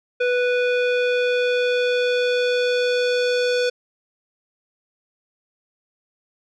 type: tone with low-pass filter sweep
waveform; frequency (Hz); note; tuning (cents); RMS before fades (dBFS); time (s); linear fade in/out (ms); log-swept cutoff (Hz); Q
square; 493.3; B4; -2; -20; 0.2-3.7; 10; 2500 to 4800; 1.7
effects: none